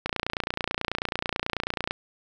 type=click train; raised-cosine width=0.3 ms; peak=-10 dBFS; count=55; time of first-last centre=0.06-1.909 s; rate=29.2 Hz; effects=none